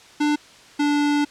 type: tone pair in turn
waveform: square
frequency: 296.6 / 291.8 Hz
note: D4 / D4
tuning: +17 / -11 cents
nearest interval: unison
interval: 28 cents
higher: first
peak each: -18 dBFS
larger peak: neither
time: 0.2-0.36 / 0.79-1.25 s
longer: second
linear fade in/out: 10 ms
effects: white hiss -47 dBFS RMS until 1.3 s + low-pass 6000 Hz 12 dB/octave